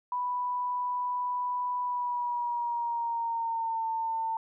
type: tone with pitch glide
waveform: sine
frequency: 987.8 to 900.6 Hz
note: B5 to A5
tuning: 0 to +40 cents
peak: -28 dBFS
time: 0.12-4.37 s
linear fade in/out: 2 ms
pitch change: -160 cents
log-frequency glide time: 1.82-3.84 s
effects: none